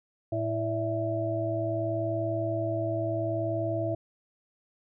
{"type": "harmonic tone with a mistuned harmonic", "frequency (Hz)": 110, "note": "A2", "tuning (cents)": 0, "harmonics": [1, 3, 5, 6], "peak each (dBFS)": [-32, -33, -37, -30], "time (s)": [0.32, 3.95], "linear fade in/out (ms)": 5, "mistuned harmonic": 5, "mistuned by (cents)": 90, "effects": []}